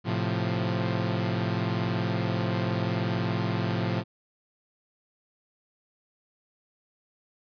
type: chord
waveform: sawtooth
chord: F major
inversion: first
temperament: equal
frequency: 110 / 130.81 / 174.61 Hz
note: A2 / C3 / F3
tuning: 0 / 0 / 0 cents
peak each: -25 / -28 / -26 dBFS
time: 0.04-4.04 s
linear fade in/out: 50 ms
effects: resampled to 11025 Hz